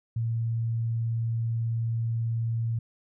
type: tone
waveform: sine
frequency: 114.8 Hz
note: A#2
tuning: 26 cents flat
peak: -25 dBFS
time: 0.16-2.79 s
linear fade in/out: 5 ms
effects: none